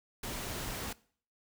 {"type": "noise", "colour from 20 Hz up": "pink", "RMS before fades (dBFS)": -39, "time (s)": [0.23, 0.93], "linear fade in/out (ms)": 5, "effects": ["noise-tail reverb RT60 0.5 s tail -21 dB re dry"]}